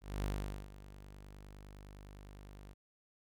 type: tone with ADSR envelope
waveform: sawtooth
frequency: 49.78 Hz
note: G1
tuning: 27 cents sharp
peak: -30 dBFS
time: 0.01-2.74 s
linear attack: 230 ms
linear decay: 440 ms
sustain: -17 dB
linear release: 18 ms
effects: none